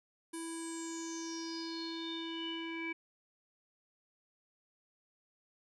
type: tone with low-pass filter sweep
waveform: square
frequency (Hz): 329.6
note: E4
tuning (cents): 0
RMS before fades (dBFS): -41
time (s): 0.33-2.93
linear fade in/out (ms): 10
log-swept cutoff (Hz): 10000 to 2300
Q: 9.9
effects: none